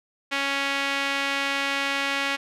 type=tone with band-pass filter; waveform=sawtooth; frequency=277.5 Hz; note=C#4; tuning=2 cents sharp; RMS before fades=-26 dBFS; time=0.31-2.37 s; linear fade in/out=20 ms; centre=2400 Hz; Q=1.4; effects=none